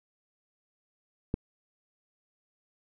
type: click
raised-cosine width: 3 ms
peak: -15 dBFS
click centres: 1.341 s
effects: none